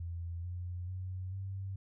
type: tone with pitch steps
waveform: sine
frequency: 85.2 / 88.82 / 92.59 / 96.52 Hz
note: F2 / F2 / F#2 / G2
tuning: -42 / +30 / +2 / -26 cents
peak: -37 dBFS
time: 0-1.76 s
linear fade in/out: 5 ms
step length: 440 ms
effects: none